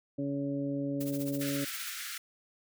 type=harmonic tone; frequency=140.6 Hz; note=C#3; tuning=25 cents sharp; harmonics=1 / 2 / 3 / 4; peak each=-38 / -32 / -44 / -39 dBFS; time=0.18-1.65 s; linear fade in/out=10 ms
type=noise with tremolo; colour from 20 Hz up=blue; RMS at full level=-40 dBFS; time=1-1.91 s; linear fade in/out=10 ms; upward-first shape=triangle; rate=15 Hz; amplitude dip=90%
type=high-pass noise; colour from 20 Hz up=pink; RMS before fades=-40 dBFS; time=1.41-2.18 s; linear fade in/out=5 ms; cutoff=1300 Hz; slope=96 dB/octave
effects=none